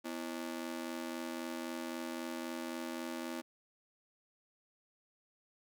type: ring-modulated tone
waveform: sawtooth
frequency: 290.1 Hz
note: D4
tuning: 21 cents flat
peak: -32 dBFS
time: 0.04-3.42 s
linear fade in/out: 20 ms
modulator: 41.9 Hz
effects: none